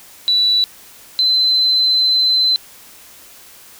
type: tone pair in turn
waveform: sine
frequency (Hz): 3951 / 4057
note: B7 / B7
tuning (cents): 0 / +46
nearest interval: unison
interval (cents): 46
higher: second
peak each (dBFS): -11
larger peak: neither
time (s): 0.28-0.64 / 1.19-2.56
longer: second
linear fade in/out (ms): 0
effects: white hiss -42 dBFS RMS until 3.79 s